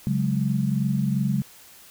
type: chord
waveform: sine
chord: C# suspended fourth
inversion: none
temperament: equal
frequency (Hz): 138.59 / 185 / 207.7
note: C#3 / F#3 / G#3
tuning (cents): 0 / 0 / 0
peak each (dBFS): -24 / -26 / -25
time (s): 0.07-1.42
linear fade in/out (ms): 0
effects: white hiss -49 dBFS RMS until 1.9 s

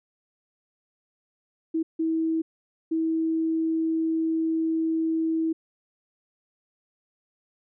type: tone bursts at uneven times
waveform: sine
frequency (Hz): 323.3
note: E4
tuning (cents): -34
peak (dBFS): -22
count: 3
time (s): 1.74-1.83 / 1.99-2.42 / 2.91-5.53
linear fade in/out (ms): 10
effects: none

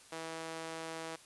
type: tone with high-pass filter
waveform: sawtooth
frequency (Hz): 162.5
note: E3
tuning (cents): -24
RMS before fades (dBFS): -43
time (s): 0.12-1.16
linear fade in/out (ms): 5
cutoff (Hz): 470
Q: 0.87
effects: white hiss -58 dBFS RMS until 1.25 s + resampled to 24000 Hz

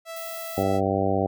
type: tone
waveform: sawtooth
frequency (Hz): 659.3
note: E5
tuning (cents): 0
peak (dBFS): -30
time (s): 0.05-0.81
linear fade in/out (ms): 50
type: noise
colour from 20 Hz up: violet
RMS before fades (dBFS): -39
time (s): 0.16-0.63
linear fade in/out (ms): 5
type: harmonic tone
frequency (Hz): 97.2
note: G2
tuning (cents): -14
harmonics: 1 / 2 / 3 / 4 / 5 / 6 / 7 / 8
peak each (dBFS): -29 / -29 / -29 / -29 / -29 / -29 / -29 / -29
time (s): 0.57-1.27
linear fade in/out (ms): 10
effects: none

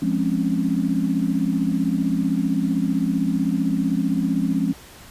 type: chord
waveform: sine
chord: Db major seventh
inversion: first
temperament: equal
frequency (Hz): 174.61 / 207.7 / 261.6 / 277.2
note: F3 / Ab3 / C4 / Db4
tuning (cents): 0 / 0 / 0 / 0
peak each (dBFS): -24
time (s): 0.02-4.73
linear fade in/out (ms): 5
effects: pink hiss -44 dBFS RMS until 5.1 s + resampled to 32000 Hz

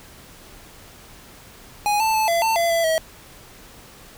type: tone with pitch steps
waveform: square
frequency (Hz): 829 / 883 / 872 / 677 / 894 / 678 / 669 / 642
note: G#5 / A5 / A5 / E5 / A5 / E5 / E5 / E5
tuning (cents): -3 / +6 / -16 / +46 / +27 / +49 / +25 / -46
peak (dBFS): -18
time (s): 1.86-2.98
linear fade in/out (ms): 0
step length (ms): 140
effects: pink hiss -45 dBFS RMS until 4.17 s

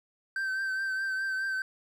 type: tone with vibrato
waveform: triangle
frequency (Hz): 1553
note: G6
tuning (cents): -17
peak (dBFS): -27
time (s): 0.36-1.62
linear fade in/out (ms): 2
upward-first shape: triangle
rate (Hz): 4.8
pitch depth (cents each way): 34
effects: none

